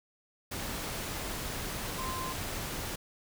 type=tone in noise; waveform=sine; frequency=1039 Hz; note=C6; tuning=12 cents flat; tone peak=-37 dBFS; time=1.98-2.33 s; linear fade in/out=10 ms; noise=pink; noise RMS=-37 dBFS; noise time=0.51-2.96 s; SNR=-3 dB; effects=none